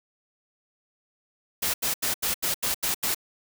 white noise bursts, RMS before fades -26 dBFS, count 8, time 1.62-3.147 s, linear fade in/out 10 ms, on 120 ms, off 81 ms, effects none

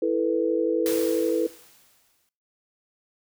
sine chord, E suspended fourth, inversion none, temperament equal with one note detuned, 329.6 / 440 / 492.2 Hz, E4 / A4 / B4, 0 / 0 / -6 cents, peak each -25 dBFS, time 0.02-1.47 s, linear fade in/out 5 ms
white noise with exponential decay, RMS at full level -31 dBFS, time 0.86-2.29 s, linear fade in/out 1 ms, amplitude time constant 310 ms
effects noise-tail reverb RT60 0.4 s tail -19 dB re dry

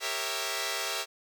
5% pulse chord, G diminished seventh, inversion none, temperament equal with one note detuned, 395.9 / 466.2 / 554.4 / 659.3 Hz, G4 / Bb4 / Db5 / Fb5, +17 / 0 / 0 / 0 cents, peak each -26 / -25 / -26 / -23 dBFS, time 0-1.06 s, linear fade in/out 50 ms, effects none

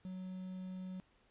triangle tone with quantisation, 185.5 Hz, F#3, 5 cents sharp, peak -40 dBFS, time 0.05-1 s, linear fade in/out 0 ms, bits 10, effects pink hiss -71 dBFS RMS until 1.3 s + resampled to 8000 Hz

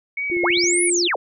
sine tone with vibrato, 2217 Hz, C#7, in tune, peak -22 dBFS, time 0.17-0.9 s, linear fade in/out 5 ms, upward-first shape sine, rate 2.9 Hz, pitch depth 44 cents each way
click train, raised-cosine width 2 ms, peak -26 dBFS, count 6, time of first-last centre 0.3-0.64 s, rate 14.7 Hz
sine tone, 349.2 Hz, F4, in tune, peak -20 dBFS, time 0.31-1.08 s, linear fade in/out 10 ms
sine linear two-way sweep, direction up then down, 331 to 10548 to 331 Hz, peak -18 dBFS, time 0.43-1.16 s, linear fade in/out 5 ms, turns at 0.84 s
effects none

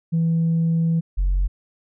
sine tone pair in turn, 164.81 / 45.89 Hz, E3 / F#1, 0 / -14 cents, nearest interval octave + minor seventh, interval 2214 cents, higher first, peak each -15 dBFS, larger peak neither, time 0.12-1.01 / 1.17-1.48 s, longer first, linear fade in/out 20 ms, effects tanh soft clip ceiling -14 dBFS

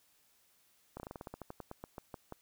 slowing click train, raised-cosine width 1 ms, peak -29 dBFS, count 17, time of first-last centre 0.97-2.323 s, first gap 29 ms, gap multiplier 1.13, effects white hiss -70 dBFS RMS until 2.41 s

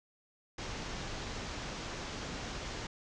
pink low-pass noise, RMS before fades -41 dBFS, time 0.58-2.87 s, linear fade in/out 5 ms, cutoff 6900 Hz, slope 48 dB/octave, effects none

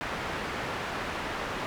white low-pass noise, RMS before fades -34 dBFS, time 0.01-1.66 s, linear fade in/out 0 ms, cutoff 1700 Hz, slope 12 dB/octave, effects none

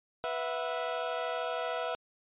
30% pulse chord, B suspended fourth, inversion none, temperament equal with one note detuned, 493.9 / 659.3 / 732.3 Hz, B4 / E5 / F#5, 0 / 0 / -18 cents, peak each -34 / -32 / -36 dBFS, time 0.24-1.95 s, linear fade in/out 0 ms, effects resampled to 8000 Hz

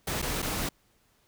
pink noise with dropouts, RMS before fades -31 dBFS, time 0.07-0.69 s, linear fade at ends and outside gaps 5 ms, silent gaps 0.218-0.224 / 0.42-0.425 s, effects pink hiss -67 dBFS RMS until 1.27 s

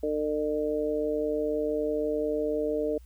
harmonic tone, 151 Hz, D3, 48 cents sharp, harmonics 2 / 3 / 4, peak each -32 / -28 / -31 dBFS, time 0.03-2.98 s, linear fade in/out 5 ms, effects added 60 Hz sine -47 dBFS peak until 3.05 s + white hiss -66 dBFS RMS until 3.05 s

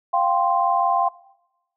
sine chord, F suspended second, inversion none, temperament equal, 698.5 / 784 / 1046.5 Hz, F5 / G5 / C6, 0 / 0 / 0 cents, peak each -21 dBFS, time 0.13-1.09 s, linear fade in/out 10 ms, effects noise-tail reverb RT60 0.9 s tail -21 dB re dry

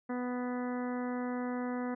harmonic tone, 247.7 Hz, B3, 5 cents sharp, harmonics 1 / 2 / 3 / 4 / 5 / 6 / 7 / 8, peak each -34 / -40 / -44 / -46 / -48 / -50 / -51 / -52 dBFS, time 0.09-1.95 s, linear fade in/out 10 ms, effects none

